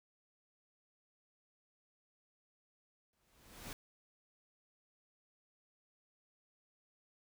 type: noise with exponential growth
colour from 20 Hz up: pink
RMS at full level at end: -44 dBFS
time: 3.13-3.73 s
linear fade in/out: 1 ms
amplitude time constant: 130 ms
effects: none